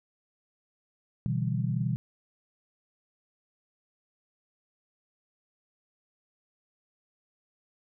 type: chord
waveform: sine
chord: E minor seventh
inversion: second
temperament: equal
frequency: 123.47 / 146.83 / 164.81 / 196 Hz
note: B2 / D3 / E3 / G3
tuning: 0 / 0 / 0 / 0 cents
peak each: -29 / -34 / -32 / -34 dBFS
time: 1.26-1.96 s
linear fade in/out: 0 ms
effects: none